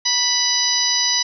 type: harmonic tone with a mistuned harmonic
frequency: 987.8 Hz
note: B5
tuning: in tune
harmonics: 1 / 2 / 3 / 4 / 5 / 6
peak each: -30 / -27 / -27 / -23 / -19 / -22 dBFS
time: 0.05-1.23 s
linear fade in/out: 10 ms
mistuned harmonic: 1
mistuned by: -43 cents
effects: none